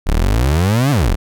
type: exponential two-way sweep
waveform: 30% pulse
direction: up then down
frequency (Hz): 32.77 to 149.4 to 32.77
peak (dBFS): -9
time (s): 0.06-1.16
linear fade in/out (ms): 20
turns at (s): 0.91
effects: none

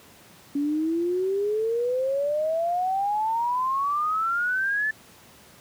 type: exponential sweep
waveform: sine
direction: up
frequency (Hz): 281.3 to 1760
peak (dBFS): -22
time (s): 0.55-4.91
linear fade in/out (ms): 5
effects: pink hiss -51 dBFS RMS until 5.6 s + high-pass 100 Hz 12 dB/octave

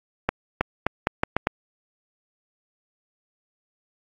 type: accelerating click train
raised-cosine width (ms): 0.5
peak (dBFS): -5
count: 7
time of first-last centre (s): 0.29-1.471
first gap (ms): 320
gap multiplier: 0.8
effects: AAC 32 kbps

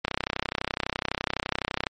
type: click train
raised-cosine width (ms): 0.3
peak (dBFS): -9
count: 59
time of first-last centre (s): 0.05-1.868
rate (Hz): 31.9
effects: MP3 48 kbps

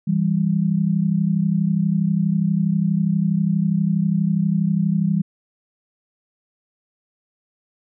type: tone pair together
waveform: sine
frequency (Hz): 164.81 / 197.13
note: E3 / G3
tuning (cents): 0 / +10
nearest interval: minor third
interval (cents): 310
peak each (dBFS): -19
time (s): 0.07-5.22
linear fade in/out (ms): 10
effects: none

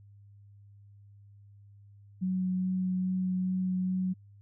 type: tone with vibrato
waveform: sine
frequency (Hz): 185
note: F#3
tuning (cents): 0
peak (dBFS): -27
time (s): 2.21-4.14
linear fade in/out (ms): 20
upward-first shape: sine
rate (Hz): 2.4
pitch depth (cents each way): 8
effects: added 101 Hz sine -52 dBFS peak until 4.41 s

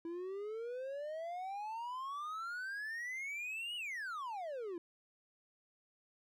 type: exponential two-way sweep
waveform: triangle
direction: up then down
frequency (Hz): 329.6 to 2960 to 329.6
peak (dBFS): -38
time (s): 0.05-4.78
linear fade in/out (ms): 2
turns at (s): 3.76
effects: none

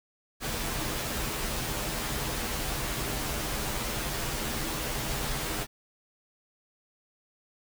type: noise with comb filter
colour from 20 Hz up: pink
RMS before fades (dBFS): -32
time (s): 0.4-5.67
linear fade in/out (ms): 50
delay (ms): 11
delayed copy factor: -0.65
effects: none

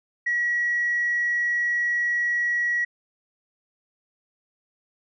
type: tone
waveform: sine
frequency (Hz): 1920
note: B6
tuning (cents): -49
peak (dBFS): -20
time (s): 0.26-2.85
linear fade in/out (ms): 10
effects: tanh soft clip ceiling -16 dBFS

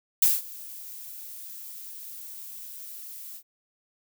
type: noise with ADSR envelope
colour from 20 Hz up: violet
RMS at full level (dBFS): -18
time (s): 0.22-3.43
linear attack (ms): 4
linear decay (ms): 190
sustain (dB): -23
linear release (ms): 73
effects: none

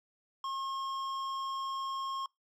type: tone with hard clipping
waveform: triangle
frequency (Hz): 1077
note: C6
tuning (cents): +50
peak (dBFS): -36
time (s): 0.44-2.26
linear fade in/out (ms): 2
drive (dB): 14
effects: noise-tail reverb RT60 0.2 s tail -26 dB re dry

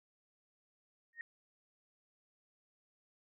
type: tone with exponential growth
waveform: sine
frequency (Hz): 1856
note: A#6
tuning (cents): -8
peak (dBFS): -37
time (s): 1.13-1.21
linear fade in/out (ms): 1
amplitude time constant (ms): 17
effects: none

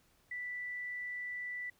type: tone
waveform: sine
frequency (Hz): 1973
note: B6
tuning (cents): -2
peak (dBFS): -38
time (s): 0.31-1.7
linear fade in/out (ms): 5
effects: pink hiss -70 dBFS RMS until 1.79 s

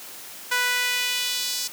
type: tone with high-pass filter sweep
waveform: sawtooth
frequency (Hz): 493.9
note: B4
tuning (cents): 0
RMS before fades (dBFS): -25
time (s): 0.51-1.68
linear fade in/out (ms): 10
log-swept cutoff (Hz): 1400 to 5100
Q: 1.6
effects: white hiss -40 dBFS RMS until 1.72 s + high-pass 150 Hz 12 dB/octave

